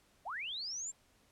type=linear sweep; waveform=sine; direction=up; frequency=570 to 7530 Hz; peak=-38 dBFS; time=0.25-0.92 s; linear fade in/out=20 ms; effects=pink hiss -69 dBFS RMS until 1.31 s + low-pass 12000 Hz 12 dB/octave